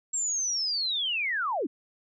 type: linear sweep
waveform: sine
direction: down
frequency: 7590 to 227 Hz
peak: -26 dBFS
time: 0.13-1.67 s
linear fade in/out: 10 ms
effects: none